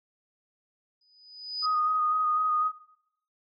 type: tone with exponential growth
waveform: sine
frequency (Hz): 4978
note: D#8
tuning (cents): 0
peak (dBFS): -25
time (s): 1.01-1.66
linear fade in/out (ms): 5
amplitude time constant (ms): 140
type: tone with vibrato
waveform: sine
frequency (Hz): 1244.5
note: D#6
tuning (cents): 0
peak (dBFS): -23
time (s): 1.62-2.72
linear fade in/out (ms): 50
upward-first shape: square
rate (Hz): 4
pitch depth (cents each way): 15
effects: noise-tail reverb RT60 0.7 s tail -17 dB re dry